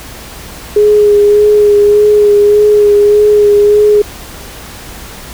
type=tone with vibrato; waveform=sine; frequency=415.3 Hz; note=G#4; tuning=in tune; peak=-3 dBFS; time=0.76-4.02 s; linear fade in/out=5 ms; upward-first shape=sine; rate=1.7 Hz; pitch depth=20 cents each way; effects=added 60 Hz sine -35 dBFS peak until 5.33 s + pink hiss -29 dBFS RMS until 5.33 s